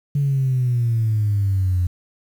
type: exponential sweep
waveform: sine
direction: down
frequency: 144.2 to 87.9 Hz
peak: -15 dBFS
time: 0.15-1.87 s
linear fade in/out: 5 ms
effects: tanh soft clip ceiling -12 dBFS + 8-bit